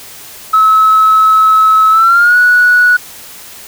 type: tone with pitch glide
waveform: sine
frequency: 1293 to 1468.2 Hz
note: E6 to F#6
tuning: -34 to -14 cents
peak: -3 dBFS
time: 0.53-2.97 s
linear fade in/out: 10 ms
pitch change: +220 cents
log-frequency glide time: 1.9-2.37 s
effects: tanh soft clip ceiling 0 dBFS + white hiss -32 dBFS RMS until 3.67 s